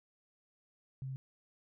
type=tone; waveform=sine; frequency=132.8 Hz; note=C3; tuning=26 cents sharp; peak=-38 dBFS; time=1.02-1.16 s; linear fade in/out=0 ms; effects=none